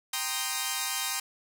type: chord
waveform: 5% pulse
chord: C minor seventh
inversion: second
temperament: equal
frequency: 784 / 932.3 / 1046.5 / 1244.5 Hz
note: G5 / Bb5 / C6 / Eb6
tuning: 0 / 0 / 0 / 0 cents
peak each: -23 dBFS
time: 0.13-1.2 s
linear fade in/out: 5 ms
effects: none